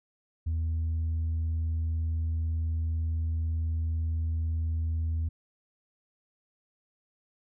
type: tone with tanh clipping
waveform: sine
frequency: 81 Hz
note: E2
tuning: 30 cents flat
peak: -27 dBFS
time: 0.46-5.29 s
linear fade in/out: 10 ms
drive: 1 dB
effects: none